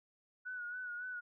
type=tone with vibrato; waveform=sine; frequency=1469 Hz; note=F#6; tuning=13 cents flat; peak=-40 dBFS; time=0.45-1.21 s; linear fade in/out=20 ms; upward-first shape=sine; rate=3.6 Hz; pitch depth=45 cents each way; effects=none